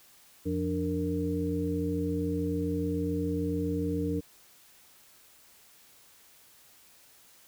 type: tone cluster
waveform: sine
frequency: 88.6 / 175.6 / 293.1 / 462.2 Hz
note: F2 / F3 / D4 / A#4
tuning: +25 / +10 / -3 / -15 cents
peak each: -34 / -34 / -31 / -34 dBFS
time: 0.45-4.21 s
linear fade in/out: 20 ms
effects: white hiss -58 dBFS RMS until 7.47 s